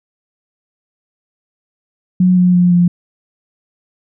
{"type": "tone with pitch steps", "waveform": "sine", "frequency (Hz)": [182.4, 179.99, 177.62, 175.27], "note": ["F#3", "F#3", "F3", "F3"], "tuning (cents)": [-24, -48, 30, 6], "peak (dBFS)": -7, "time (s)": [2.2, 2.88], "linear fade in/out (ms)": 5, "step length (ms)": 170, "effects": []}